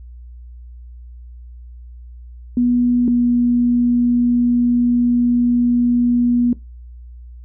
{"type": "tone pair in turn", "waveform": "sine", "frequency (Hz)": [243.8, 241.7], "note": ["B3", "B3"], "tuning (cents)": [-22, -37], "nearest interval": "unison", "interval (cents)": 15, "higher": "first", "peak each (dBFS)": -12, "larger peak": "neither", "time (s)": [[2.57, 3.08], [3.08, 6.53]], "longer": "second", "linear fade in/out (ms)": 2, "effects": ["noise-tail reverb RT60 0.2 s tail -19 dB re dry", "added 60 Hz sine -34 dBFS peak until 7.44 s"]}